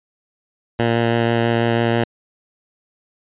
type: tone with vibrato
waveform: 10% pulse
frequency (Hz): 116.54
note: A#2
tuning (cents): 0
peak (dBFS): -7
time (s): 0.79-2.04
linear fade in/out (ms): 5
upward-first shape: sine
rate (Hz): 6.1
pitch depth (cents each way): 11
effects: resampled to 8000 Hz